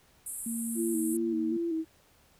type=band-pass noise; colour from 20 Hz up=pink; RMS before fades=-39 dBFS; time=0.26-1.17 s; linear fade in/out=5 ms; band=8000 to 12000 Hz; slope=96 dB/octave
type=tone with pitch glide; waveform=sine; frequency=230 to 232.1 Hz; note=A#3 to A#3; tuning=-23 to -7 cents; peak=-32 dBFS; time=0.46-1.57 s; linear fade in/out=5 ms; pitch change=+16 cents; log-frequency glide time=0.98-1.15 s
type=tone with vibrato; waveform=sine; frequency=329.6 Hz; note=E4; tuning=in tune; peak=-28 dBFS; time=0.75-1.85 s; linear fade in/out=50 ms; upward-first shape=square; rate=2.6 Hz; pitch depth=45 cents each way
effects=pink hiss -63 dBFS RMS until 2.39 s